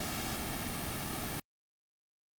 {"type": "noise with comb filter", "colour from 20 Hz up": "pink", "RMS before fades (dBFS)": -37, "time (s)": [0, 1.4], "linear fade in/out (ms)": 5, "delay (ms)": 2, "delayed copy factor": -0.5, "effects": ["Opus 48 kbps"]}